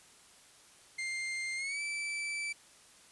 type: tone with pitch glide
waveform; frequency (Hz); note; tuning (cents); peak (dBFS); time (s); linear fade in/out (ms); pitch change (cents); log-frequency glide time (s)
40% pulse; 2104 to 2321; C7 to D7; +9 to -21; -34; 0.98-2.53; 10; +170; 1.56-1.81
effects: white hiss -59 dBFS RMS until 3.11 s + resampled to 24000 Hz